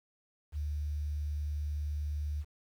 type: tone with quantisation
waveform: sine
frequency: 74.2 Hz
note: D2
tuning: 18 cents sharp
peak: -32 dBFS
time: 0.52-2.45 s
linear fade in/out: 50 ms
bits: 10
effects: none